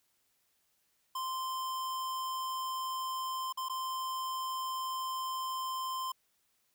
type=tone with dropouts; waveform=square; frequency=1041 Hz; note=C6; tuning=9 cents flat; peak=-35 dBFS; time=1.15-6.12 s; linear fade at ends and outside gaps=5 ms; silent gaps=3.526-3.573 / 3.686-3.696 s; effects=white hiss -75 dBFS RMS until 6.74 s